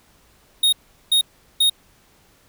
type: tone bursts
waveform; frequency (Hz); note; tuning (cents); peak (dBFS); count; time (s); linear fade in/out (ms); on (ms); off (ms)
square; 3729; A#7; 0; -14; 3; 0.63-1.698; 5; 96; 390
effects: pink hiss -56 dBFS RMS until 2.48 s